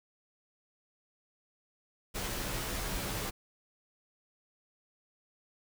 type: noise with comb filter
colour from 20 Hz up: pink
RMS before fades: -36 dBFS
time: 2.14-3.31 s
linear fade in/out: 20 ms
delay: 13 ms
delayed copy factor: -0.65
effects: none